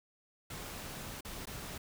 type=noise with dropouts; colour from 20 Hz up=pink; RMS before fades=-44 dBFS; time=0.5-1.78 s; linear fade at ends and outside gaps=5 ms; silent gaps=1.208-1.248 / 1.456-1.47 s; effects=none